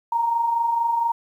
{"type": "tone pair together", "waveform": "sine", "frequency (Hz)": [908, 932.4], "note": ["A#5", "A#5"], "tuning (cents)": [-46, 0], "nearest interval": "unison", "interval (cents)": 46, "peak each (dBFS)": [-29, -19], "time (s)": [0.12, 1.12], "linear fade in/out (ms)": 5, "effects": ["9-bit"]}